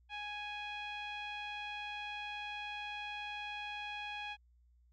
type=tone with low-pass filter; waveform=sawtooth; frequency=830.6 Hz; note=G#5; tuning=in tune; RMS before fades=-43 dBFS; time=0.09-4.37 s; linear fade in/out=50 ms; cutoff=2900 Hz; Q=8.1; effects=added 60 Hz sine -64 dBFS peak until 4.92 s